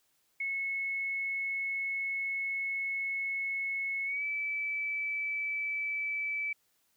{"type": "tone with pitch glide", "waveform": "sine", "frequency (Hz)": [2192, 2308], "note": ["C#7", "D7"], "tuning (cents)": [-20, -31], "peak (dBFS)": -31, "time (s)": [0.4, 6.53], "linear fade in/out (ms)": 5, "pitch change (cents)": 89, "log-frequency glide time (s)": [4.05, 4.24], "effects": ["white hiss -73 dBFS RMS until 6.96 s"]}